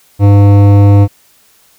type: tone with hard clipping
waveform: triangle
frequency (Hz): 100.9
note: G#2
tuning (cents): -49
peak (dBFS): -4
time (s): 0.19-1.08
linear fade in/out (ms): 50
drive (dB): 18
effects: white hiss -48 dBFS RMS until 1.78 s